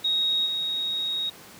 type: tone with level steps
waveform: sine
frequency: 3768 Hz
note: A#7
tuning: 18 cents sharp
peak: -21 / -25 dBFS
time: 0.04-1.3 s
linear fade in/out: 10 ms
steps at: 0.45 s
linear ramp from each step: 20 ms
effects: pink hiss -46 dBFS RMS until 1.59 s + high-pass 150 Hz 12 dB/octave